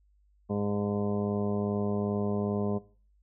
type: harmonic tone with a mistuned harmonic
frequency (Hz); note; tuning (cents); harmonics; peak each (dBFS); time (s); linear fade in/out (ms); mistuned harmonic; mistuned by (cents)
102.5; G#2; -22; 1 / 2 / 3 / 4 / 5 / 6 / 7 / 9 / 10; -35 / -30 / -43 / -34 / -41 / -39 / -44 / -47 / -46; 0.49-2.79; 20; 9; -59
effects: noise-tail reverb RT60 0.4 s tail -19 dB re dry + added 50 Hz sine -62 dBFS peak until 3.22 s